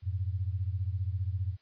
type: beating tone pair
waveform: sine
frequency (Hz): 89.5 / 104.5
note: F2 / G#2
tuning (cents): +43 / +11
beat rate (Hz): 15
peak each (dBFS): -31 / -34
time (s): 0.02-1.57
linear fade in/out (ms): 50
effects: white hiss -69 dBFS RMS until 1.61 s + resampled to 11025 Hz